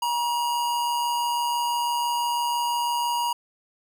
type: tone with amplitude modulation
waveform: square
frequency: 954 Hz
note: A#5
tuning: 40 cents sharp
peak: -22 dBFS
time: 0.02-3.33 s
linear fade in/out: 5 ms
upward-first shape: sine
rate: 146 Hz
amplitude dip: 35%
effects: none